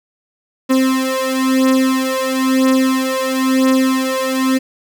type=beating tone pair; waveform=35% pulse; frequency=261.6 / 262.6 Hz; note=C4 / C4; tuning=0 / +6 cents; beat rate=1 Hz; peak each=-14 dBFS; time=0.69-4.59 s; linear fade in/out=20 ms; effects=none